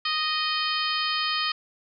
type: harmonic tone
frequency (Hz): 621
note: D#5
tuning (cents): -3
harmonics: 2 / 3 / 4 / 5 / 6 / 7 / 8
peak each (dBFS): -29 / -33 / -33 / -30 / -37 / -31 / -33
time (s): 0.05-1.52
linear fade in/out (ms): 5
effects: none